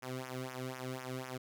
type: tone with flanger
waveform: sawtooth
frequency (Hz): 128.8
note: C3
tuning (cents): -27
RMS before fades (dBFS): -42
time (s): 0.02-1.38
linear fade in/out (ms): 10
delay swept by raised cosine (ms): 0.23 to 1.22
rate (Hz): 4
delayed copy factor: -1
effects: none